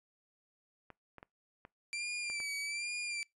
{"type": "clicks", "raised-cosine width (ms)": 0.5, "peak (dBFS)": -34, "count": 6, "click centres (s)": [0.903, 1.183, 1.229, 1.651, 2.3, 2.402]}
{"type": "tone with vibrato", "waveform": "sawtooth", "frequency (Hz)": 2348, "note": "D7", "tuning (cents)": -1, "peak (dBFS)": -33, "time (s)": [1.93, 3.23], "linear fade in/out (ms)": 0, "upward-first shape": "sine", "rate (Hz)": 1.2, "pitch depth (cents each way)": 58}
{"effects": ["noise-tail reverb RT60 0.2 s tail -25 dB re dry", "resampled to 24000 Hz"]}